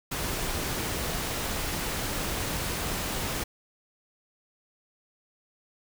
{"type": "noise", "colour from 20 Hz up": "pink", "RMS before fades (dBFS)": -31, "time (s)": [0.11, 3.44], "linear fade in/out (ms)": 10, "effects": []}